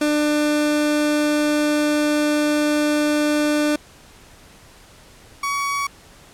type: tone pair in turn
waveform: 30% pulse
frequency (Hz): 298.3 / 1126.2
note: D4 / C#6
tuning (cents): +27 / +27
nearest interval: octave + major seventh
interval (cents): 2300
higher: second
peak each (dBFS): -14 / -18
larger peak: first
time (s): 0.01-3.76 / 5.43-5.87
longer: first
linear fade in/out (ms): 5
effects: pink hiss -47 dBFS RMS until 6.33 s + low-pass 11000 Hz 12 dB/octave